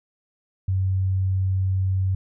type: tone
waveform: sine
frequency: 94.7 Hz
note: F#2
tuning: 41 cents sharp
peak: -19 dBFS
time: 0.68-2.15 s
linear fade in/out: 5 ms
effects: none